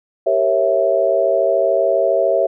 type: chord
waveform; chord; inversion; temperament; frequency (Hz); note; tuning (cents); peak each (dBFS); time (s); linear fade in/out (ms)
sine; G diminished seventh; none; equal with one note detuned; 392 / 466.2 / 546.4 / 659.3; G4 / Bb4 / Db5 / Fb5; 0 / 0 / -25 / 0; -21 / -22 / -17 / -16; 0.26-2.47; 10
effects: none